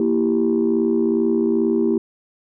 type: chord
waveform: sine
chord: E diminished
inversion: second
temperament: equal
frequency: 233.1 / 329.6 / 392 Hz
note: Bb3 / E4 / G4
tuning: 0 / 0 / 0 cents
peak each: -19 dBFS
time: 0-1.98 s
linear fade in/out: 2 ms
effects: tanh soft clip ceiling -9 dBFS

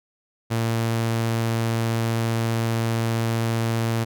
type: tone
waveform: sawtooth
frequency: 114.4 Hz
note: A#2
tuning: 32 cents flat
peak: -17 dBFS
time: 0.5-4.05 s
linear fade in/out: 20 ms
effects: none

